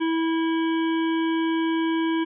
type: harmonic tone with a mistuned harmonic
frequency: 326.3 Hz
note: E4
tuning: 18 cents flat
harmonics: 1 / 3 / 5 / 7 / 9 / 10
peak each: -21 / -31 / -35 / -38 / -40 / -41 dBFS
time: 0-2.25 s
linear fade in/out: 20 ms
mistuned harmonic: 9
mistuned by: +25 cents
effects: none